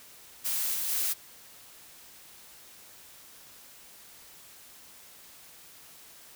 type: noise with level steps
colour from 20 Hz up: blue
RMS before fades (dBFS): -30 / -32 / -29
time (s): 0.44-1.14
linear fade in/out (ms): 20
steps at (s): 0.73 / 0.88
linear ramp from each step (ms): 20
effects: white hiss -52 dBFS RMS until 6.35 s